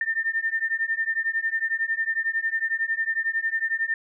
sine beating tone pair, 1799 / 1810 Hz, A6 / A6, +38 / +48 cents, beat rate 11 Hz, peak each -26 dBFS, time 0.01-3.94 s, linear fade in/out 2 ms, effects none

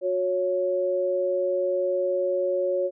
sine tone pair together, 364.5 / 554.4 Hz, F#4 / C#5, -26 / 0 cents, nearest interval perfect fifth, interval 726 cents, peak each -27 / -23 dBFS, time 0.01-2.91 s, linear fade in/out 50 ms, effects none

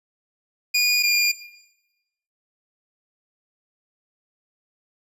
25% pulse tone pair in turn, 2444 / 2410 Hz, D#7 / D7, -32 / +44 cents, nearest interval unison, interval 24 cents, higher first, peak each -13 dBFS, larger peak neither, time 0.74-1.03 / 1.03-1.32 s, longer neither, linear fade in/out 10 ms, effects noise-tail reverb RT60 1.0 s tail -17 dB re dry + resampled to 32000 Hz

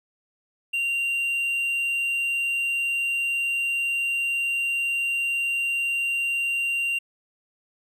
triangle tone, 2769 Hz, F7, 15 cents flat, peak -21 dBFS, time 0.73-6.99 s, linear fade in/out 10 ms, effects none

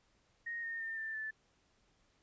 sine tone with pitch steps, 1864.7 / 1835.8 / 1807.4 / 1779.5 / 1751.9 Hz, A#6 / A#6 / A6 / A6 / A6, 0 / -27 / +46 / +19 / -8 cents, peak -38 dBFS, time 0.46-1.31 s, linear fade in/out 10 ms, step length 170 ms, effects pink hiss -73 dBFS RMS until 2.22 s + resampled to 16000 Hz

